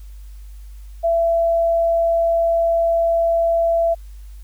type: tone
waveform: sine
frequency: 670 Hz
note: E5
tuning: 28 cents sharp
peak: -14 dBFS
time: 1.03-3.95 s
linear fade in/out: 20 ms
effects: added 50 Hz sine -34 dBFS peak until 4.43 s + white hiss -56 dBFS RMS until 4.43 s